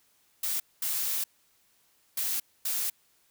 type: noise bursts at uneven times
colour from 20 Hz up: blue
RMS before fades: -30 dBFS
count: 4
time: 0.43-0.6 / 0.82-1.24 / 2.17-2.4 / 2.65-2.9 s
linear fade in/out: 5 ms
effects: white hiss -67 dBFS RMS until 3.3 s